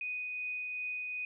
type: tone with tremolo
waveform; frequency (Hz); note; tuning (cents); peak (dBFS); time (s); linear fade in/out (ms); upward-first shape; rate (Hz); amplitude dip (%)
sine; 2489; D#7; 0; -34; 0.01-1.25; 2; triangle; 2.6; 25
effects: none